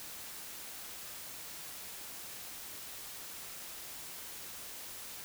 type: silence
effects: white hiss -46 dBFS RMS until 5.24 s